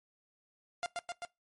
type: tone with echo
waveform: sawtooth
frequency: 698.5 Hz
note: F5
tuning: in tune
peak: -29 dBFS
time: 0.83-0.86 s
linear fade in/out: 0 ms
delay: 130 ms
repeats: 3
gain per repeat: -2 dB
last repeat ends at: 1.25 s
effects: noise-tail reverb RT60 0.2 s tail -22 dB re dry + MP3 48 kbps